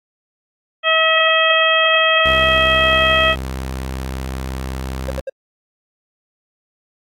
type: harmonic tone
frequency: 643 Hz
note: E5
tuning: 43 cents flat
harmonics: 1 / 2 / 3 / 4 / 5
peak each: -18 / -18 / -18 / -18 / -18 dBFS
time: 0.83-3.36 s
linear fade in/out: 50 ms
type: tone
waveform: sawtooth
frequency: 65.4 Hz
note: C2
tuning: in tune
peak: -19 dBFS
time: 2.25-5.21 s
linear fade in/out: 10 ms
type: tone bursts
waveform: triangle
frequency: 536 Hz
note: C5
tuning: 42 cents sharp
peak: -19 dBFS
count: 3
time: 5.08-5.297 s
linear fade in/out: 5 ms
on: 27 ms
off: 68 ms
effects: AAC 48 kbps